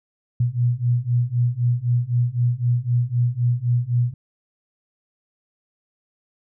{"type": "beating tone pair", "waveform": "sine", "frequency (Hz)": [119.4, 123.3], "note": ["A#2", "B2"], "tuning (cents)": [42, -2], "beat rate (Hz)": 3.9, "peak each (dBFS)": [-21, -20], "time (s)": [0.4, 4.14], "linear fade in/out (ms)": 5, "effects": []}